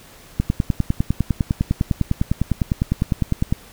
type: click train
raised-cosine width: 5 ms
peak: -5 dBFS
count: 32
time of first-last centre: 0.4-3.525 s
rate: 9.92 Hz
effects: pink hiss -45 dBFS RMS until 3.72 s